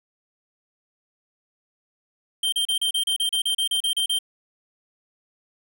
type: tone bursts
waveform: square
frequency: 3153 Hz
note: G7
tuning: 9 cents sharp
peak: -21 dBFS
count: 14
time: 2.43-4.188 s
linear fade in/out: 5 ms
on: 94 ms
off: 34 ms
effects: none